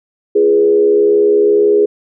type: tone with frequency modulation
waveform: sine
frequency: 414.1 Hz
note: G#4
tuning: 5 cents flat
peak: -7 dBFS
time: 0.35-1.86 s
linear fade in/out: 10 ms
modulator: 73.9 Hz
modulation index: 0.65
effects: none